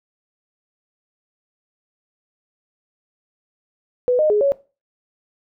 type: tone with pitch steps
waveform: sine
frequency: 495.9 / 614 / 418.1 / 558 Hz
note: B4 / D#5 / G#4 / C#5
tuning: +7 / -23 / +12 / +11 cents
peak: -13 dBFS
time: 4.08-4.52 s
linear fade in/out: 0 ms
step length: 110 ms
effects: noise-tail reverb RT60 0.3 s tail -18 dB re dry